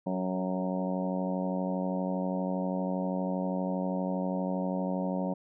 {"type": "harmonic tone with a mistuned harmonic", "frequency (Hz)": 92.5, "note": "F#2", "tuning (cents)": 0, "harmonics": [2, 3, 4, 5, 6, 7, 8, 9, 10], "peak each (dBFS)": [-31, -36, -44, -44, -36, -40, -42, -50, -42], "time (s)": [0.06, 5.34], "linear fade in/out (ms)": 10, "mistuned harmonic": 4, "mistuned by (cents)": 21, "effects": []}